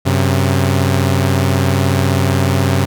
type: tone pair together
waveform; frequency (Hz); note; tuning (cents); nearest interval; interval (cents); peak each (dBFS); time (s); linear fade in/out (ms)
sawtooth; 94.5 / 133.64; F#2 / C3; +37 / +37; tritone; 600; -10 / -11; 0.05-2.86; 20
effects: none